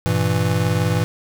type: chord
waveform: square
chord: E diminished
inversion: first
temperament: just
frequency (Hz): 98.89 / 118.67 / 164.81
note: G2 / Bb2 / E3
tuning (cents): +16 / +31 / 0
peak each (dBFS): -22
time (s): 0.06-1.04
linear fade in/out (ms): 0
effects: none